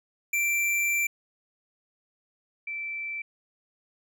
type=tone pair in turn; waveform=square / sine; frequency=2349 / 2331 Hz; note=D7 / D7; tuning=0 / -14 cents; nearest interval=unison; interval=14 cents; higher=first; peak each=-24 / -31 dBFS; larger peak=first; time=0.33-1.07 / 2.67-3.22 s; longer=first; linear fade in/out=5 ms; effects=none